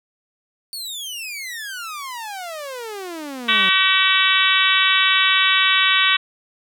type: exponential sweep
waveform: sawtooth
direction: down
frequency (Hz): 4527 to 184.2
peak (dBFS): -25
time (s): 0.73-3.69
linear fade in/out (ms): 0
type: harmonic tone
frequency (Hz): 380.2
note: F#4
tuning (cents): +47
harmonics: 3 / 4 / 5 / 6 / 7 / 8 / 9 / 10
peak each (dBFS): -22 / -22 / -22 / -22 / -22 / -22 / -22 / -22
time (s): 3.48-6.17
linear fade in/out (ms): 10
effects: none